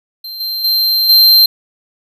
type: tone with level steps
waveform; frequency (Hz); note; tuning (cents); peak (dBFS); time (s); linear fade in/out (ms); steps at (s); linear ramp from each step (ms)
square; 4145; C8; -17; -25 / -18 / -11 / -5; 0.24-1.46; 5; 0.4 / 0.64 / 1.09; 5
effects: none